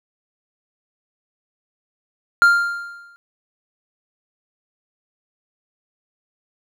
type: tone with exponential decay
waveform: triangle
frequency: 1396.9 Hz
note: F6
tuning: in tune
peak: -5 dBFS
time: 2.42-3.16 s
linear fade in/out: 0 ms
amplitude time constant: 160 ms
effects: none